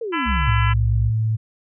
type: exponential sweep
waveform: sine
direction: down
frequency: 482.7 to 116.2 Hz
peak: -24 dBFS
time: 0.01-0.51 s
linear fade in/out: 5 ms
type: harmonic tone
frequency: 335.7 Hz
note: E4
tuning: 32 cents sharp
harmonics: 3 / 4 / 5 / 6 / 7 / 8 / 9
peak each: -25 / -27 / -29 / -31 / -32 / -33 / -34 dBFS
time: 0.12-0.74 s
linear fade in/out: 20 ms
type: tone with pitch glide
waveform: sine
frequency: 65.41 to 62.35 Hz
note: C2 to B1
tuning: 0 to +17 cents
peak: -19 dBFS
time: 0.25-1.12 s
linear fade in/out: 50 ms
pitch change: -83 cents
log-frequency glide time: 0.42-0.67 s
type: tone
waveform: sine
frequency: 110.4 Hz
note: A2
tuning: 6 cents sharp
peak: -17 dBFS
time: 0.47-1.37 s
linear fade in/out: 20 ms
effects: none